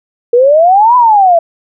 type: exponential two-way sweep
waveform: sine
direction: up then down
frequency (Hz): 466.2 to 1010 to 656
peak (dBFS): -3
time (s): 0.33-1.39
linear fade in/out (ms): 5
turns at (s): 0.96
effects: none